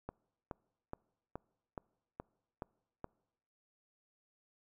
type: click train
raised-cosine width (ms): 1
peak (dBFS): -27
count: 8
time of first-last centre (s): 0.09-3.044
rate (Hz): 2.37
effects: noise-tail reverb RT60 0.9 s tail -26 dB re dry